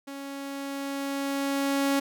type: tone with level ramp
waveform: sawtooth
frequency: 277.2 Hz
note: C#4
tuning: in tune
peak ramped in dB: -33 to -18 dBFS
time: 0.07-2 s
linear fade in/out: 10 ms
effects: none